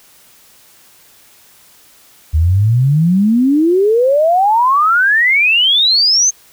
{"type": "exponential sweep", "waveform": "sine", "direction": "up", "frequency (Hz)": [74.7, 6430], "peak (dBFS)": -8, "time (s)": [2.33, 6.31], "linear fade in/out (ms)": 20, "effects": ["white hiss -46 dBFS RMS until 6.52 s"]}